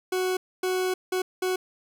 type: tone bursts at uneven times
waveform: 40% pulse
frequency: 370 Hz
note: F#4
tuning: in tune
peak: -23 dBFS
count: 4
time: 0.12-0.37 / 0.63-0.94 / 1.12-1.22 / 1.42-1.56 s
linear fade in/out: 5 ms
effects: none